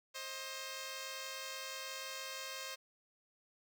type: tone pair together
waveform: 5% pulse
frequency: 530.2 / 627 Hz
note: C5 / D#5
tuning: +23 / +13 cents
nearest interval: minor third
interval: 290 cents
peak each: -32 / -37 dBFS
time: 0.14-2.76 s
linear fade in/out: 20 ms
effects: none